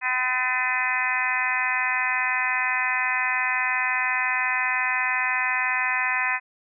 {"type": "harmonic tone with a mistuned harmonic", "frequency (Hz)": 254.3, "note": "C4", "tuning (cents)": -49, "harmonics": [3, 4, 5, 6, 7, 8, 9, 10], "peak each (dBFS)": [-33, -29, -36, -32, -27, -27, -39, -28], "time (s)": [0.01, 6.4], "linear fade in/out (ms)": 50, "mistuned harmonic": 10, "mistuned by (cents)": -26, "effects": []}